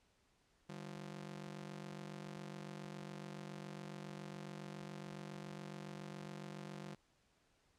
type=ring-modulated tone; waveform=sawtooth; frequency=174.61 Hz; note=F3; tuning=in tune; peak=-40 dBFS; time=0.69-6.95 s; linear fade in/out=5 ms; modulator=23.6 Hz; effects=pink hiss -75 dBFS RMS until 7.78 s + low-pass 8000 Hz 12 dB/octave